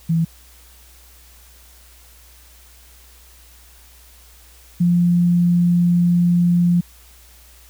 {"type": "tone pair in turn", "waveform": "sine", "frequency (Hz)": [164.6, 174.36], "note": ["E3", "F3"], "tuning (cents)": [-2, -3], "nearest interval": "minor second", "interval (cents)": 99, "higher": "second", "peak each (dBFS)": [-14, -12], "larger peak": "second", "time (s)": [[0.09, 0.25], [4.8, 6.81]], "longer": "second", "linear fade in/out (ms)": 10, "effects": ["added 60 Hz sine -47 dBFS peak until 7.69 s", "white hiss -49 dBFS RMS until 7.69 s"]}